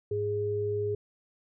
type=tone pair together; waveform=sine; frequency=103.83 / 414.1 Hz; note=G#2 / G#4; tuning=0 / -5 cents; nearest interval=2 octaves; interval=2395 cents; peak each=-34 / -28 dBFS; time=0.11-0.95 s; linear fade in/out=5 ms; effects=none